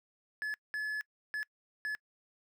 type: tone bursts at uneven times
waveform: triangle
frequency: 1714 Hz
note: A6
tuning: 46 cents flat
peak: -31 dBFS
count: 4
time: 0.42-0.54 / 0.74-1.01 / 1.34-1.43 / 1.85-1.95 s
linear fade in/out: 0 ms
effects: noise-tail reverb RT60 0.1 s tail -25 dB re dry